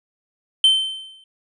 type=tone with exponential decay; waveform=triangle; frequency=3093 Hz; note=G7; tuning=24 cents flat; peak=-7 dBFS; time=0.64-1.24 s; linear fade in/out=2 ms; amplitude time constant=130 ms; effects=resampled to 24000 Hz